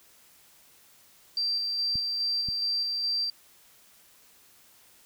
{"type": "tone with tremolo", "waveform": "sine", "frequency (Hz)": 4699, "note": "D8", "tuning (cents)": 0, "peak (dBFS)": -25, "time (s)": [1.37, 3.3], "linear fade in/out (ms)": 2, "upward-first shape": "square", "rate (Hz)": 2.4, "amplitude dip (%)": 25}
{"type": "clicks", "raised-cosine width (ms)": 5, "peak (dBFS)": -26, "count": 2, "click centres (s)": [1.956, 2.487]}
{"effects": ["white hiss -58 dBFS RMS until 5.05 s"]}